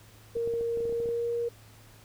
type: tone with pitch glide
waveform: sine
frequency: 465.5 to 471.2 Hz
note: A#4 to A#4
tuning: -2 to +19 cents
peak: -27 dBFS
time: 0.35-1.49 s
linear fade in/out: 10 ms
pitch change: +21 cents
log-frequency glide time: 0.87-1.33 s
type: clicks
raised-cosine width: 2 ms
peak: -29 dBFS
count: 12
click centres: 0.367 / 0.475 / 0.538 / 0.61 / 0.773 / 0.805 / 0.854 / 0.895 / 0.925 / 1.002 / 1.058 / 1.089 s
effects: added 108 Hz sine -53 dBFS peak until 2.04 s + pink hiss -56 dBFS RMS until 2.04 s